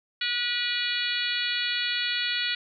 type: harmonic tone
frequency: 485 Hz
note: B4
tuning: 31 cents flat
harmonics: 3 / 4 / 5 / 6 / 7 / 8 / 9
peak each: -33 / -33 / -33 / -33 / -33 / -33 / -33 dBFS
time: 0.21-2.55 s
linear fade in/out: 5 ms
effects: none